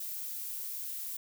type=noise; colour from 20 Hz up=violet; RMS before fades=-39 dBFS; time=0-1.17 s; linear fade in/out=5 ms; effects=none